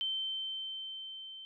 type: tone with level ramp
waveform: sine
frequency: 3100 Hz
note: G7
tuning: 20 cents flat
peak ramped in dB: -31 to -45 dBFS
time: 0.01-1.45 s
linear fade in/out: 0 ms
effects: none